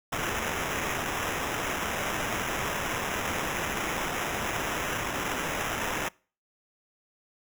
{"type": "noise with sample-and-hold", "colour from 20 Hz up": "white", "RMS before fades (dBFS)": -31, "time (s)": [0.12, 6.09], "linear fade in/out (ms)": 10, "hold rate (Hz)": 4410, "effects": ["noise-tail reverb RT60 0.4 s tail -25 dB re dry"]}